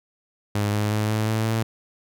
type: tone with pitch steps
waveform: sawtooth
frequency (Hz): 103.4 / 105.09 / 106.8 / 108.54 / 110.31 / 112.11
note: G#2 / G#2 / G#2 / A2 / A2 / A2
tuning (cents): -7 / +21 / +49 / -23 / +5 / +33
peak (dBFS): -17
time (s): 0.55-1.63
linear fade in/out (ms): 5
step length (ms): 180
effects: none